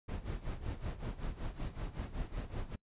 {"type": "noise with tremolo", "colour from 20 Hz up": "brown", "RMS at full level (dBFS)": -37, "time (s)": [0.08, 2.76], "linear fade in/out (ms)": 10, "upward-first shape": "sine", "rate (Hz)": 5.3, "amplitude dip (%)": 80, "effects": ["noise-tail reverb RT60 0.1 s tail -24 dB re dry", "resampled to 8000 Hz"]}